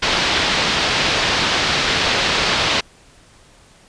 white low-pass noise, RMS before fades -18 dBFS, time 0.02-2.81 s, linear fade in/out 10 ms, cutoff 4500 Hz, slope 24 dB/octave, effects pink hiss -49 dBFS RMS until 3.88 s + resampled to 22050 Hz

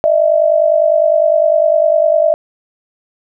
sine tone pair together, 609.4 / 659.3 Hz, D#5 / E5, -36 / 0 cents, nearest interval minor second, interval 136 cents, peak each -11 dBFS, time 0.04-2.34 s, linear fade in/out 0 ms, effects none

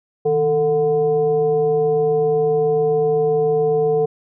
sine tone with frequency modulation, 445.7 Hz, A4, 22 cents sharp, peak -14 dBFS, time 0.25-4.06 s, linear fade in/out 10 ms, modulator 288 Hz, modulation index 0.54, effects none

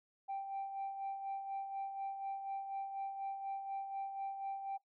sine tone with tremolo, 784 Hz, G5, in tune, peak -35 dBFS, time 0.28-4.78 s, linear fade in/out 20 ms, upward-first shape sine, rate 4.1 Hz, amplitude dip 55%, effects noise-tail reverb RT60 0.1 s tail -17 dB re dry + tanh soft clip ceiling -35 dBFS

